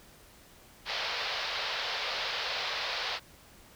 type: band-pass noise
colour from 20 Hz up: white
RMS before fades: -34 dBFS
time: 0.85-3.2 s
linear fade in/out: 50 ms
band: 450 to 4800 Hz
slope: 48 dB/octave
effects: pink hiss -56 dBFS RMS until 3.75 s